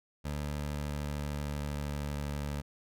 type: tone with pitch glide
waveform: 20% pulse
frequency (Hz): 73.42 to 72.28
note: D2 to D2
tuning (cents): 0 to -27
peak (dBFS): -29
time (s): 0.24-2.62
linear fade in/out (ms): 20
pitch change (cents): -27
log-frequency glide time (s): 0.78-2.41
effects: none